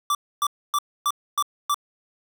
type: tone bursts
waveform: square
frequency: 1167 Hz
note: D6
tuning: 11 cents flat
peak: -20 dBFS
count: 6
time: 0.1-1.744 s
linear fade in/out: 2 ms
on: 49 ms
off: 270 ms
effects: none